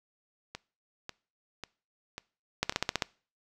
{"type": "two click trains", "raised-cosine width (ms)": 0.2, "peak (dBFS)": [-21, -9], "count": [5, 7], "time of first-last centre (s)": [[0.55, 2.724], [2.63, 3.022]], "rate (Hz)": [1.84, 15.3], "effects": ["noise-tail reverb RT60 0.4 s tail -23 dB re dry"]}